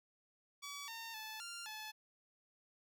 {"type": "tone with pitch steps", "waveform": "10% pulse", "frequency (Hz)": [1141, 912, 871, 1392, 863], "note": ["C#6", "A#5", "A5", "F6", "A5"], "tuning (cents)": [50, -38, -18, -6, -34], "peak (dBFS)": -37, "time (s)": [0.62, 1.92], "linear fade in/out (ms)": 20, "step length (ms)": 260, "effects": []}